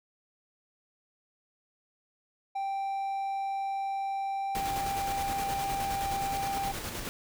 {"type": "tone with pitch glide", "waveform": "triangle", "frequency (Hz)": [784, 789.9], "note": ["G5", "G5"], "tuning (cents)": [0, 13], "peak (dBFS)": -28, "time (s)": [2.55, 6.72], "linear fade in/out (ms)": 10, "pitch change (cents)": 13, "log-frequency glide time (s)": [4.37, 4.83]}
{"type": "noise with tremolo", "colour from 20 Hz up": "pink", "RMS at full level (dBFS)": -36, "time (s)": [4.55, 7.09], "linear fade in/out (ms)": 0, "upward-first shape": "square", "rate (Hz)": 9.6, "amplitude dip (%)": 35}
{"effects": []}